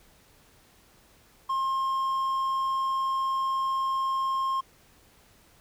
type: tone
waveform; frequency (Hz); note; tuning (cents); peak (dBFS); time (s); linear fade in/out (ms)
triangle; 1066; C6; +32; -23; 1.49-4.61; 10
effects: pink hiss -59 dBFS RMS until 5.6 s